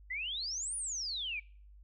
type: exponential two-way sweep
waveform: sine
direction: up then down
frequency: 1942 to 9780 to 2262 Hz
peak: -35 dBFS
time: 0.1-1.4 s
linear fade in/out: 10 ms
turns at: 0.76 s
effects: noise-tail reverb RT60 0.5 s tail -25 dB re dry + added 50 Hz sine -53 dBFS peak until 1.83 s